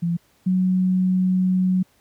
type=tone pair in turn; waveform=sine; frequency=170.5 / 184.92 Hz; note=F3 / F#3; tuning=-41 / -1 cents; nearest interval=minor second; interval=140 cents; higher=second; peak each=-19 / -16 dBFS; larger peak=second; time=0.02-0.17 / 0.46-1.83 s; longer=second; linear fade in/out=10 ms; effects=pink hiss -60 dBFS RMS until 2 s + high-pass 60 Hz 12 dB/octave